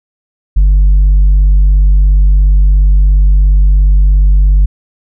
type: tone with tanh clipping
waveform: triangle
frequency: 48.54 Hz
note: G1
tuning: 16 cents flat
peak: -4 dBFS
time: 0.56-4.66 s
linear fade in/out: 10 ms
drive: 7 dB
effects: none